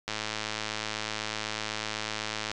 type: click train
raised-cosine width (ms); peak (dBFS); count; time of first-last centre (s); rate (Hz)
0.2; -14; 264; 0.08-2.515; 108
effects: resampled to 24000 Hz